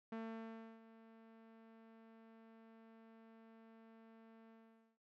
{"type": "tone with ADSR envelope", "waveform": "sawtooth", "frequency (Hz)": 225, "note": "A3", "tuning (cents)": 39, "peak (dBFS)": -39, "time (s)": [0.12, 4.98], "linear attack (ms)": 4, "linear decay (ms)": 670, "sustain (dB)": -17, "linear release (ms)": 480, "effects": ["noise-tail reverb RT60 0.1 s tail -25 dB re dry", "low-pass 2000 Hz 12 dB/octave"]}